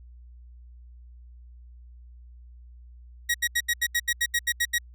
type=tone bursts; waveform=sawtooth; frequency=1900 Hz; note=A#6; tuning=33 cents sharp; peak=-18 dBFS; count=12; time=3.29-4.785 s; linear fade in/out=10 ms; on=54 ms; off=77 ms; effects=added 60 Hz sine -45 dBFS peak until 4.94 s